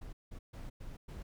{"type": "noise bursts at uneven times", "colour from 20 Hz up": "brown", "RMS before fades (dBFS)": -45, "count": 5, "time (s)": [[0.01, 0.13], [0.31, 0.39], [0.53, 0.7], [0.8, 0.97], [1.08, 1.23]], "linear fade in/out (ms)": 10, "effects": []}